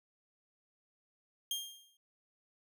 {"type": "tone with exponential decay", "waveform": "sawtooth", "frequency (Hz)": 3212, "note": "G7", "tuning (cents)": 41, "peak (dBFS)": -29, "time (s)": [1.51, 1.97], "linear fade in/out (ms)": 2, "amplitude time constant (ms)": 100, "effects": []}